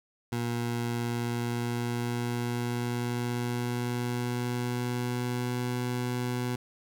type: tone with pitch glide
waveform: 20% pulse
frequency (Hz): 118.9 to 123.38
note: A#2 to B2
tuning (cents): +35 to -1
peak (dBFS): -24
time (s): 0.32-6.56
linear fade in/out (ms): 5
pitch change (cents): +64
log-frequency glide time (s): 1.02-5.71
effects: none